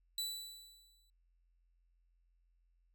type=tone with exponential decay; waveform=sawtooth; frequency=3964 Hz; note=B7; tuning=6 cents sharp; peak=-32 dBFS; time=0.18-1.1 s; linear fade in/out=2 ms; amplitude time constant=200 ms; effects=added 43 Hz sine -70 dBFS peak until 2.94 s